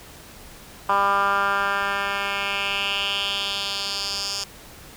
10% pulse tone with band-pass filter sweep, 199.1 Hz, G3, 27 cents sharp, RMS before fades -24 dBFS, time 0.89-4.44 s, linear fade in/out 5 ms, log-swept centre 1100 to 5600 Hz, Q 3.1, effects pink hiss -44 dBFS RMS until 4.96 s

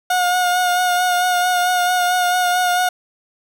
30% pulse tone with vibrato, 721 Hz, F#5, 45 cents flat, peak -12 dBFS, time 0.1-2.89 s, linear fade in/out 5 ms, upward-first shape sine, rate 4.5 Hz, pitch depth 23 cents each way, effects none

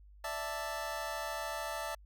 25% pulse chord, D suspended second, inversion none, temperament just, 587.3 / 660.7 / 881 Hz, D5 / E5 / A5, 0 / +4 / +2 cents, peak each -39 / -37 / -37 dBFS, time 0.24-1.95 s, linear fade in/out 5 ms, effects added 50 Hz sine -54 dBFS peak until 2.05 s

